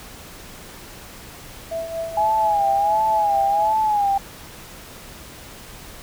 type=tone with tremolo; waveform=sine; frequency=659.3 Hz; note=E5; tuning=in tune; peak=-22 dBFS; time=1.71-3.74 s; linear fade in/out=10 ms; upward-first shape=triangle; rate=4.3 Hz; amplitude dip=65%
type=tone with vibrato; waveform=sine; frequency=830.6 Hz; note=G#5; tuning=in tune; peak=-16 dBFS; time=2.17-4.18 s; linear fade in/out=5 ms; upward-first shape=sine; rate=1.4 Hz; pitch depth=87 cents each way
effects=pink hiss -40 dBFS RMS until 6.02 s